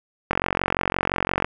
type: click train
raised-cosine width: 0.5 ms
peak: -5 dBFS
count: 53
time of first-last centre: 0.31-1.445 s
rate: 45.8 Hz
effects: none